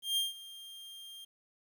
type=tone with ADSR envelope; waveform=45% pulse; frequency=3198 Hz; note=G7; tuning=34 cents sharp; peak=-27 dBFS; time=0.02-1.25 s; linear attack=150 ms; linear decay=160 ms; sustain=-19 dB; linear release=9 ms; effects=11-bit